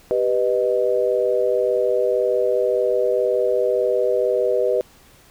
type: chord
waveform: sine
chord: G augmented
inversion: none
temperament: equal with one note detuned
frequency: 392 / 493.9 / 618.7 Hz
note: G4 / B4 / D#5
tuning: 0 / 0 / -10 cents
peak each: -22 / -19 / -22 dBFS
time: 0.11-4.81 s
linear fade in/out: 0 ms
effects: pink hiss -51 dBFS RMS until 5.3 s